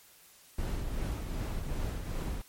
brown noise with tremolo, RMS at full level -32 dBFS, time 0.58-2.42 s, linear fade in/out 5 ms, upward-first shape triangle, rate 2.6 Hz, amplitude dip 45%, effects white hiss -58 dBFS RMS until 2.48 s + MP3 64 kbps

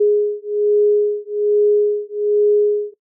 sine beating tone pair, 415.3 / 416.5 Hz, G#4 / G#4, 0 / +5 cents, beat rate 1.2 Hz, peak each -16 dBFS, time 0-2.94 s, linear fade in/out 10 ms, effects noise-tail reverb RT60 0.1 s tail -18 dB re dry

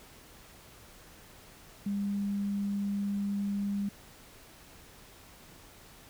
sine tone, 201.1 Hz, G3, 44 cents sharp, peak -29 dBFS, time 1.86-3.89 s, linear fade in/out 5 ms, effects pink hiss -54 dBFS RMS until 6.09 s

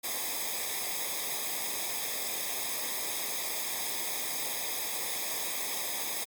white noise with comb filter, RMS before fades -34 dBFS, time 0.03-6.25 s, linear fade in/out 20 ms, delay 0.69 ms, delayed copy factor -0.85, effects Opus 48 kbps

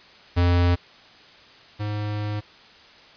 square tone pair in turn, 87.8 / 104.84 Hz, F2 / G#2, +10 / +17 cents, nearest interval minor third, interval 307 cents, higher second, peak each -17 / -26 dBFS, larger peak first, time 0.36-0.76 / 1.79-2.41 s, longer second, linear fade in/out 20 ms, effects white hiss -49 dBFS RMS until 3.16 s + resampled to 11025 Hz

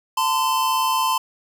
square tone pair together, 889 / 1028.6 Hz, A5 / C6, +18 / -30 cents, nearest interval minor third, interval 252 cents, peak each -24 / -20 dBFS, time 0.17-1.18 s, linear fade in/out 5 ms, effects none

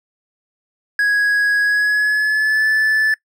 triangle tone with pitch glide, 1661.2 to 1744.8 Hz, G#6 to A6, 0 to -15 cents, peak -11 dBFS, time 0.99-3.14 s, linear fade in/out 2 ms, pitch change +85 cents, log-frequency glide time 1.62-2.67 s, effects noise-tail reverb RT60 0.1 s tail -21 dB re dry

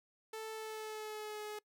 sawtooth tone with pitch glide, 440 to 422.6 Hz, A4 to G#4, 0 to +30 cents, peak -38 dBFS, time 0.33-1.59 s, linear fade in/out 5 ms, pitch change -70 cents, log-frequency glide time 0.53-1.42 s, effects noise-tail reverb RT60 0.1 s tail -23 dB re dry

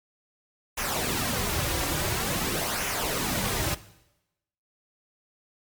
pink noise with flanger, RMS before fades -28 dBFS, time 0.77-3.75 s, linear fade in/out 10 ms, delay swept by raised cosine 0.23 to 4.73 ms, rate 0.48 Hz, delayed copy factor -0.6, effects noise-tail reverb RT60 0.9 s tail -17 dB re dry + MP3 96 kbps

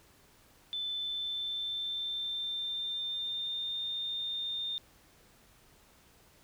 sine tone with pitch glide, 3520 to 3627 Hz, A7 to A#7, 0 to -48 cents, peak -33 dBFS, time 0.73-4.78 s, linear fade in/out 0 ms, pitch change +52 cents, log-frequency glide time 0.93-3.79 s, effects pink hiss -62 dBFS RMS until 6.43 s

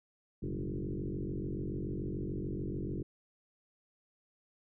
sine tone with frequency modulation, 100.3 Hz, G2, 40 cents sharp, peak -34 dBFS, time 0.42-3.03 s, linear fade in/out 10 ms, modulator 46.9 Hz, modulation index 6.2, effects none

